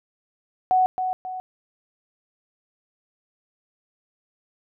sine tone with echo, 743 Hz, F#5, 7 cents sharp, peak -15 dBFS, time 0.71-0.86 s, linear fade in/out 0 ms, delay 270 ms, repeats 2, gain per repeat -7 dB, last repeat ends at 1.4 s, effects none

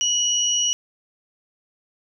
sine tone pair together, 2935 / 5789 Hz, F#7 / F#8, -15 / -39 cents, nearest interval octave, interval 1176 cents, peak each -21 dBFS, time 0.01-0.73 s, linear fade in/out 0 ms, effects none

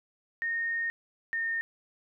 sine tone pair in turn, 1845 / 1828 Hz, A#6 / A#6, -18 / -34 cents, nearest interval unison, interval 16 cents, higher first, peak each -28 dBFS, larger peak neither, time 0.42-0.9 / 1.33-1.61 s, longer first, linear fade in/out 0 ms, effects none

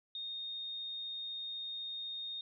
sine tone, 3692 Hz, A#7, 17 cents flat, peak -39 dBFS, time 0.15-2.41 s, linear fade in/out 2 ms, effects none

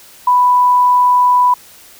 sine tone, 990 Hz, B5, 4 cents sharp, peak -7 dBFS, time 0.27-1.54 s, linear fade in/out 5 ms, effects white hiss -41 dBFS RMS until 1.99 s

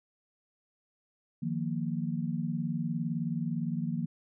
sine chord, Eb suspended second, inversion none, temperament just, 155.56 / 175.01 / 233.3 Hz, Eb3 / F3 / Bb3, 0 / +4 / +2 cents, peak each -34 dBFS, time 1.42-4.06 s, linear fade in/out 10 ms, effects none

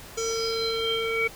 square tone with low-pass filter sweep, 452.9 Hz, A#4, 50 cents flat, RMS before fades -27 dBFS, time 0.17-1.28 s, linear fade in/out 10 ms, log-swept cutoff 6600 to 2200 Hz, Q 8.8, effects pink hiss -44 dBFS RMS until 1.35 s

